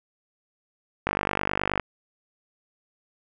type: click train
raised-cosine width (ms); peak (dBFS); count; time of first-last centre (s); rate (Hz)
0.5; -8; 37; 1.07-1.797; 49.5
effects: none